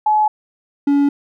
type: tone pair in turn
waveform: sine / triangle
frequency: 853 / 283.8 Hz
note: G#5 / C#4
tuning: +46 / +41 cents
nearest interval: octave + perfect fifth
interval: 1905 cents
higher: first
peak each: -11 / -9 dBFS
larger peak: second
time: 0.06-0.28 / 0.87-1.09 s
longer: neither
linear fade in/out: 5 ms
effects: none